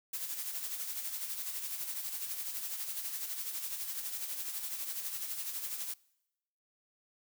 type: noise with tremolo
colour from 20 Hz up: blue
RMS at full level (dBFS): -37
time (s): 0.13-5.94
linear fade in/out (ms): 5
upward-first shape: sine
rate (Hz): 12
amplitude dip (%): 50
effects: noise-tail reverb RT60 0.9 s tail -24 dB re dry